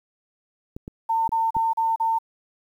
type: clicks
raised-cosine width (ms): 3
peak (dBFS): -21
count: 4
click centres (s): 0.765 / 0.879 / 1.292 / 1.567
type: tone bursts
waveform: sine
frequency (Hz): 903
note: A5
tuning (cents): +45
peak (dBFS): -19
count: 5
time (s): 1.09-2.188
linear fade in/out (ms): 10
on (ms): 190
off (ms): 37
effects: 9-bit